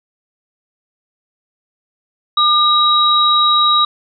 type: tone pair together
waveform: sine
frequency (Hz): 1207 / 3834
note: D6 / A#7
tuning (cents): +47 / +48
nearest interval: octave + minor sixth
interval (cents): 2001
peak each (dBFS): -12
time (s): 2.37-3.85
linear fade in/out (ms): 5
effects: none